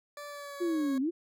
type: tone with pitch glide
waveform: 20% pulse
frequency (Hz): 582 to 550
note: D5 to C#5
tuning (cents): -16 to -14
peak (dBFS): -36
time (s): 0.17-0.98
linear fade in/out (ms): 2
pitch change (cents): -98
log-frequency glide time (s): 0.27-0.83
type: exponential two-way sweep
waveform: sine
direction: down then up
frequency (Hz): 360 to 256 to 360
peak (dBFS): -27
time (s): 0.6-1.11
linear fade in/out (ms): 20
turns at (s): 1
effects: none